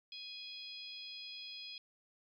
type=harmonic tone; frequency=830.6 Hz; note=G#5; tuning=in tune; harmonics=3 / 4 / 5 / 6; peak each=-53 / -49 / -52 / -51 dBFS; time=0.12-1.78 s; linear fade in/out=2 ms; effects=13-bit